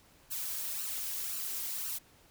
blue noise with flanger, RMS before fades -37 dBFS, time 0.3-1.99 s, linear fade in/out 20 ms, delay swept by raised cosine 0.69 to 3.19 ms, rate 1.9 Hz, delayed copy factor +0.65, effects pink hiss -62 dBFS RMS until 2.3 s

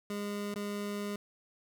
25% pulse tone with dropouts, 204.8 Hz, G#3, 24 cents flat, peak -31 dBFS, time 0.1-1.16 s, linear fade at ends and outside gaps 2 ms, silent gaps 0.541-0.559 s, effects none

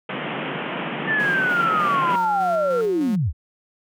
pink band-pass noise, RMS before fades -28 dBFS, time 0.09-2.16 s, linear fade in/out 5 ms, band 140 to 3200 Hz, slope 96 dB/octave
sine linear sweep, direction down, 1800 to 55.6 Hz, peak -18 dBFS, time 1.06-3.33 s, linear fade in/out 50 ms
sawtooth tone with tremolo, 180.3 Hz, F#3, 45 cents flat, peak -28 dBFS, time 1.19-3.16 s, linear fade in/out 10 ms, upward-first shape square, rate 3.3 Hz, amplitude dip 35%
sine tone with pitch glide, 1396.9 to 1369.7 Hz, F6 to F6, 0 to -34 cents, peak -26 dBFS, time 1.59-2.81 s, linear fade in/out 2 ms, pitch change -34 cents, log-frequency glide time 1.72-2.64 s
effects none

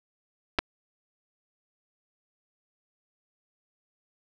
clicks, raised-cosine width 0.3 ms, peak -8 dBFS, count 2, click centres 0.587 / 0.59 s, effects none

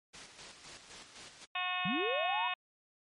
white noise with tremolo, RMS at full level -46 dBFS, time 0.13-1.46 s, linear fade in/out 20 ms, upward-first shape square, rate 3.9 Hz, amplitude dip 50%
harmonic tone, 363.4 Hz, F#4, 31 cents flat, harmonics 2 / 3 / 4 / 5 / 6 / 7 / 8 / 9 / 10, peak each -40 / -39 / -47 / -43 / -46 / -37 / -42 / -49 / -44 dBFS, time 1.55-2.54 s, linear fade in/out 5 ms
sine linear sweep, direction up, 153.6 to 1000 Hz, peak -33 dBFS, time 1.85-2.48 s, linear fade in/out 5 ms
effects low-pass 6000 Hz 12 dB/octave + MP3 48 kbps

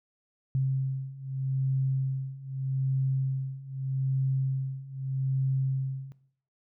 sine beating tone pair, 132.9 / 133.71 Hz, C3 / C3, +27 / +38 cents, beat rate 0.81 Hz, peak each -30 / -28 dBFS, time 0.55-6.12 s, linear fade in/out 0 ms, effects noise-tail reverb RT60 0.6 s tail -17 dB re dry

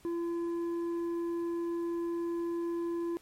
sine tone with tanh clipping, 340 Hz, F4, 46 cents flat, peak -32 dBFS, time 0.05-3.17 s, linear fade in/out 0 ms, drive 6 dB, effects pink hiss -61 dBFS RMS until 3.21 s + MP3 64 kbps

